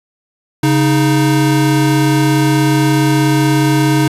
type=tone pair together; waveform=square; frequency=138.58 / 311.1 Hz; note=C#3 / D#4; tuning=0 / 0 cents; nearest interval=octave + major second; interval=1400 cents; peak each=-13 dBFS; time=0.63-4.08 s; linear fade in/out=5 ms; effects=resampled to 32000 Hz